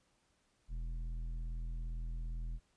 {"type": "tone with tanh clipping", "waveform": "sine", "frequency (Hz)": 41.2, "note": "E1", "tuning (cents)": 0, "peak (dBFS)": -39, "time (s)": [0.68, 2.6], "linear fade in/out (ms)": 50, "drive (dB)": 9, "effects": ["pink hiss -75 dBFS RMS until 2.76 s", "resampled to 22050 Hz"]}